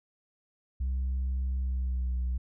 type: tone with pitch glide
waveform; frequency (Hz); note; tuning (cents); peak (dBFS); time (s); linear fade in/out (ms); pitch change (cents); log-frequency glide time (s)
sine; 64.8 to 62.3; C2 to B1; -16 to +16; -25; 0.8-2.38; 10; -68; 1.61-2.14
effects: tanh soft clip ceiling -26 dBFS